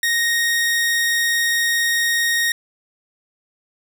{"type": "tone", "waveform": "sawtooth", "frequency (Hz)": 1864.7, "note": "A#6", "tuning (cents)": 0, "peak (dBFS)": -13, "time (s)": [0.03, 2.52], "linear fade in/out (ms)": 2, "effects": []}